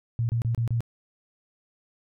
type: tone bursts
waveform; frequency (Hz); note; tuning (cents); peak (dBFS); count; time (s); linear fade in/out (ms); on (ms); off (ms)
sine; 116.54; A#2; 0; -22; 5; 0.19-0.806; 0; 100; 29
effects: none